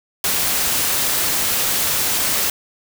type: noise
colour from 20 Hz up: white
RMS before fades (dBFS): -19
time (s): 0.24-2.5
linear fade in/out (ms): 2
effects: none